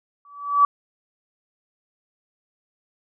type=tone with exponential growth; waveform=sine; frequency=1148 Hz; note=D6; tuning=40 cents flat; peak=-9 dBFS; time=0.25-0.65 s; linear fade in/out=2 ms; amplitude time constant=86 ms; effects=none